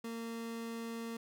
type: tone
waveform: 30% pulse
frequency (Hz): 229.5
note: A#3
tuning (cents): -27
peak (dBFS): -37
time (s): 0.04-1.17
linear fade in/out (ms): 5
effects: none